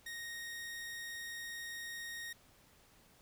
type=tone; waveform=sawtooth; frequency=1864.7 Hz; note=A#6; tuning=in tune; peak=-39 dBFS; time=0.06-2.33 s; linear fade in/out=5 ms; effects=pink hiss -65 dBFS RMS until 3.21 s